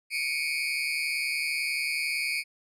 35% pulse tone cluster, 2197 / 2328 / 2486 Hz, C#7 / D7 / D#7, -16 / -16 / -2 cents, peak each -30 dBFS, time 0.1-2.44 s, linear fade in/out 50 ms, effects low-pass 12000 Hz 12 dB/octave

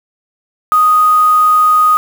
sine tone with quantisation, 1244.5 Hz, D#6, in tune, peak -6 dBFS, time 0.72-1.97 s, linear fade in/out 0 ms, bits 4, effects none

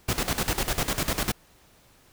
pink noise with tremolo, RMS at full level -25 dBFS, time 0.08-1.32 s, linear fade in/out 10 ms, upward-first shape square, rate 10 Hz, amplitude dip 75%, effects pink hiss -58 dBFS RMS until 2.12 s

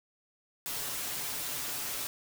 white noise with comb filter, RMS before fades -36 dBFS, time 0.66-2.07 s, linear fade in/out 0 ms, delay 6.9 ms, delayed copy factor +0.55, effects none

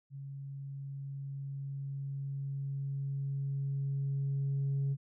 sine tone with level ramp, 138.2 Hz, C#3, 5 cents flat, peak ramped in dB -41 to -27 dBFS, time 0.1-4.97 s, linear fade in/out 50 ms, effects tanh soft clip ceiling -27 dBFS

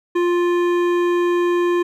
sine tone with hard clipping, 350 Hz, F4, 4 cents sharp, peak -17 dBFS, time 0.15-1.83 s, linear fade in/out 10 ms, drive 13 dB, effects none

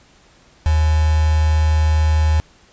sine tone with quantisation, 77.78 Hz, D#2, in tune, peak -12 dBFS, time 0.66-2.4 s, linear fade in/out 0 ms, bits 4, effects pink hiss -51 dBFS RMS until 2.72 s + resampled to 16000 Hz

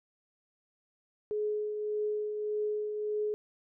sine tone with tremolo, 422.2 Hz, G#4, 29 cents sharp, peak -28 dBFS, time 1.31-3.34 s, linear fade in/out 0 ms, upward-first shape triangle, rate 1.7 Hz, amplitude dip 45%, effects none

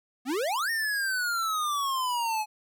square exponential two-way sweep, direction up then down, 234.6 to 1852 to 842 Hz, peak -27 dBFS, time 0.25-2.46 s, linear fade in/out 50 ms, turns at 0.7 s, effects none

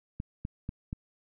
clicks, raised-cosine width 5 ms, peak -22 dBFS, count 4, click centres 0.201 / 0.451 / 0.691 / 0.929 s, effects none

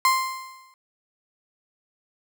35% pulse tone with exponential decay, 1046.5 Hz, C6, in tune, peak -13 dBFS, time 0.05-0.74 s, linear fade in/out 1 ms, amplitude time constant 150 ms, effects none

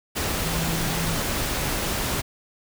sine tone in noise, 164.81 Hz, E3, in tune, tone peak -28 dBFS, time 0.43-1.18 s, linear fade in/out 20 ms, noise pink, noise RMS -26 dBFS, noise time 0.15-2.22 s, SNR -5 dB, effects none

